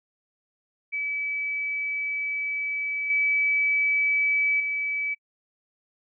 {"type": "tone with level steps", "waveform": "sine", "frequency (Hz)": 2294, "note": "D7", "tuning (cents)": -41, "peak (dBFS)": [-26, -20, -25], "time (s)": [0.92, 5.15], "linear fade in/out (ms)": 20, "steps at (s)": [3.1, 4.6], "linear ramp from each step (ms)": 2, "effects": ["noise-tail reverb RT60 0.1 s tail -26 dB re dry"]}